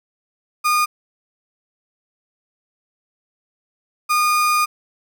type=tone pair in turn; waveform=35% pulse; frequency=1222 / 1222 Hz; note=D#6 / D#6; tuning=-32 / -32 cents; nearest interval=unison; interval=0 cents; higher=neither; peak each=-13 dBFS; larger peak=neither; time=0.64-0.86 / 4.09-4.66 s; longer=second; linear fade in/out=20 ms; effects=none